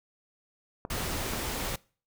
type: clicks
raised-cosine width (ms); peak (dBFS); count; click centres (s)
1; -21; 2; 0.851 / 1.335
type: noise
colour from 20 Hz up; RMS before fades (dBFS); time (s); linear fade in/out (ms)
pink; -33; 0.9-1.76; 5
effects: noise-tail reverb RT60 0.4 s tail -23 dB re dry